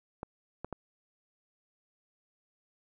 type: clicks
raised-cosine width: 1 ms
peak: -23 dBFS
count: 3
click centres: 0.231 / 0.646 / 0.727 s
effects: none